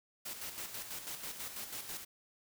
white noise with tremolo, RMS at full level -42 dBFS, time 0.25-2.05 s, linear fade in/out 10 ms, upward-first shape square, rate 6.1 Hz, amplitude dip 50%, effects none

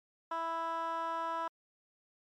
15% pulse tone with band-pass filter, 330 Hz, E4, 2 cents sharp, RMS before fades -36 dBFS, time 0.31-1.48 s, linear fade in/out 5 ms, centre 1100 Hz, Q 2.5, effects MP3 96 kbps

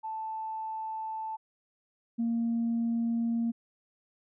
sine tone pair in turn, 880 / 231.9 Hz, A5 / A#3, 0 / -9 cents, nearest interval octave + major seventh, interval 2309 cents, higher first, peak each -33 / -25 dBFS, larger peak second, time 0.03-1.37 / 2.18-3.52 s, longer neither, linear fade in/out 20 ms, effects tanh soft clip ceiling -23 dBFS

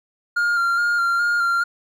triangle tone with vibrato, 1400 Hz, F6, 4 cents sharp, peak -15 dBFS, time 0.36-1.64 s, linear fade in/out 10 ms, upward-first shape square, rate 2.4 Hz, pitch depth 20 cents each way, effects none

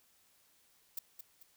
violet noise with echo, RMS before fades -38 dBFS, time 0.97-0.99 s, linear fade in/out 5 ms, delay 220 ms, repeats 2, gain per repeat -8 dB, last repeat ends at 1.43 s, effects white hiss -69 dBFS RMS until 1.56 s

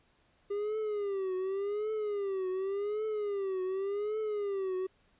triangle tone with vibrato, 401.3 Hz, G4, 41 cents sharp, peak -29 dBFS, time 0.5-4.87 s, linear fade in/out 10 ms, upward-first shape triangle, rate 0.88 Hz, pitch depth 150 cents each way, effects pink hiss -69 dBFS RMS until 5.19 s + resampled to 8000 Hz

